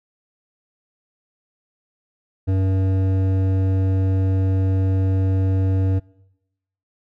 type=tone with hard clipping; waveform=triangle; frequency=95.1 Hz; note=F#2; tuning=48 cents sharp; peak=-18 dBFS; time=2.47-6 s; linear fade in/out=20 ms; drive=15 dB; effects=noise-tail reverb RT60 0.9 s tail -24 dB re dry